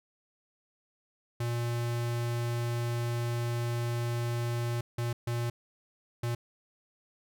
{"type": "tone bursts at uneven times", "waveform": "square", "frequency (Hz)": 118.8, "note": "A#2", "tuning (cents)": 33, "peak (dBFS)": -30, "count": 4, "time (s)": [[1.4, 4.81], [4.98, 5.13], [5.27, 5.5], [6.23, 6.35]], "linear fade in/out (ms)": 5, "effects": []}